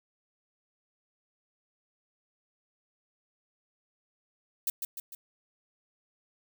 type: noise with echo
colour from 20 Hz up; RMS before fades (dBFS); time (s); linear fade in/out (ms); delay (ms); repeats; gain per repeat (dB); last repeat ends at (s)
violet; -29; 4.67-4.7; 2; 150; 3; -5; 5.15
effects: none